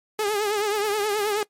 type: tone with vibrato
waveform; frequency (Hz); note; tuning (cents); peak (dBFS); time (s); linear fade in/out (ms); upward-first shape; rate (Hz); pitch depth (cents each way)
sawtooth; 417.4; G#4; +9; -18; 0.19-1.43; 2; triangle; 9.4; 88
effects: noise-tail reverb RT60 0.1 s tail -21 dB re dry + MP3 64 kbps